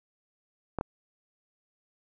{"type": "clicks", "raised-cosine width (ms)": 1, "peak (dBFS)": -16, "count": 2, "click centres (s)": [0.787, 0.811], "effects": []}